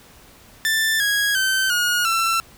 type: tone with pitch steps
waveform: sawtooth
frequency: 1772 / 1653.3 / 1542.6 / 1439.3 / 1342.9 Hz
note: A6 / G#6 / G6 / F#6 / E6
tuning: +12 / -8 / -28 / -48 / +32 cents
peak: -14 dBFS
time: 0.65-2.4 s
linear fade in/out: 0 ms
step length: 350 ms
effects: pink hiss -48 dBFS RMS until 2.57 s